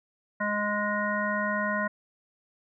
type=harmonic tone; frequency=207.7 Hz; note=G#3; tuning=in tune; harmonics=1 / 3 / 5 / 7 / 9; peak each=-32 / -32 / -32 / -32 / -32 dBFS; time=0.4-1.88 s; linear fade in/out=10 ms; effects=none